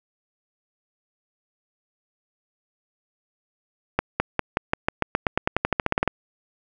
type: accelerating click train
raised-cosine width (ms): 0.5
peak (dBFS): -4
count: 20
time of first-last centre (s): 3.99-6.077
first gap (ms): 210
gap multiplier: 0.92
effects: none